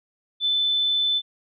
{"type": "tone", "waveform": "sine", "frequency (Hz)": 3517, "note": "A7", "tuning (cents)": -1, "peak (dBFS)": -19, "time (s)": [0.4, 1.22], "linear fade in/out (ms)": 50, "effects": []}